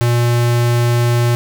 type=tone; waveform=square; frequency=119.6 Hz; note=A#2; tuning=45 cents sharp; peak=-12 dBFS; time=0.01-1.35 s; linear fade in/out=0 ms; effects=none